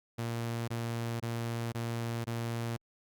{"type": "tone bursts", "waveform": "sawtooth", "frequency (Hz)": 116.54, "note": "A#2", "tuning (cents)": 0, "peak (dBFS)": -29, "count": 5, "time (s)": [0.18, 2.768], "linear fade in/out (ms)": 10, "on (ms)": 500, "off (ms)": 22, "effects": ["Opus 48 kbps"]}